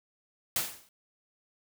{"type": "noise with exponential decay", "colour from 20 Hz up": "white", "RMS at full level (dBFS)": -26, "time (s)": [0.56, 0.89], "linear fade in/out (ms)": 2, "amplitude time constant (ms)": 71, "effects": []}